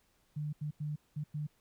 sine tone bursts at uneven times, 149.9 Hz, D3, 36 cents sharp, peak -34 dBFS, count 5, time 0.36-0.53 / 0.61-0.71 / 0.8-0.96 / 1.16-1.24 / 1.34-1.47 s, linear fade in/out 10 ms, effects pink hiss -72 dBFS RMS until 1.6 s

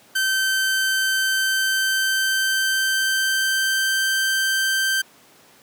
sawtooth tone with pitch glide, 1547 to 1560.5 Hz, G6 to G6, -23 to -8 cents, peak -15 dBFS, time 0.15-5.02 s, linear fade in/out 10 ms, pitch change +15 cents, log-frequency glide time 1.2-4.09 s, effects pink hiss -51 dBFS RMS until 5.62 s + high-pass 200 Hz 12 dB/octave

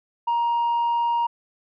sine tone, 941 Hz, A#5, 16 cents sharp, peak -17 dBFS, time 0.27-1.27 s, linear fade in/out 10 ms, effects tanh soft clip ceiling -18 dBFS

